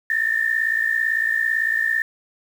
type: tone pair together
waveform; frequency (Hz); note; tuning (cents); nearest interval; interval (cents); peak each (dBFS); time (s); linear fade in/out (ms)
sine; 1760 / 1817.9; A6 / A#6; 0 / -44; minor second; 56; -22 / -20; 0.1-2.02; 2
effects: 7-bit